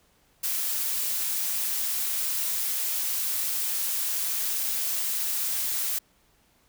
blue noise, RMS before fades -28 dBFS, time 0.43-5.99 s, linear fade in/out 10 ms, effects pink hiss -64 dBFS RMS until 6.68 s

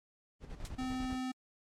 brown noise with tremolo, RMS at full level -43 dBFS, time 0.4-1.21 s, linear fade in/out 50 ms, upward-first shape square, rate 10 Hz, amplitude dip 60%
white noise with exponential decay, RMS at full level -41 dBFS, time 0.65-0.72 s, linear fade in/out 0 ms, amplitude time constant 15 ms
square tone, 257.1 Hz, C4, 30 cents flat, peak -36 dBFS, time 0.78-1.32 s, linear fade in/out 10 ms
effects low-pass 8000 Hz 12 dB/octave + AAC 64 kbps

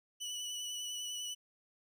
25% pulse tone with vibrato, 2960 Hz, F#7, in tune, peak -35 dBFS, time 0.2-1.35 s, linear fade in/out 20 ms, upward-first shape sine, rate 10 Hz, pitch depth 20 cents each way, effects none

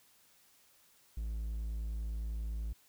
triangle tone, 55 Hz, A1, in tune, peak -33 dBFS, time 1.17-2.73 s, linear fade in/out 5 ms, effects white hiss -66 dBFS RMS until 2.88 s

